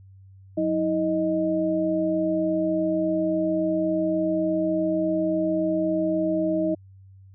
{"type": "tone cluster", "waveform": "sine", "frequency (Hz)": [183.5, 320.5, 623], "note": ["F#3", "E4", "D#5"], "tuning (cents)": [-14, -49, 2], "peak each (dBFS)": [-31, -23, -25], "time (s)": [0.57, 6.75], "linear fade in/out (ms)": 10, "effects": ["added 96 Hz sine -46 dBFS peak until 7.34 s"]}